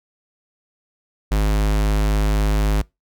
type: tone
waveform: square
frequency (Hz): 51.91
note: G#1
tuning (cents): 0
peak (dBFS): -16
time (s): 1.31-2.82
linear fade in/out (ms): 10
effects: noise-tail reverb RT60 0.2 s tail -23 dB re dry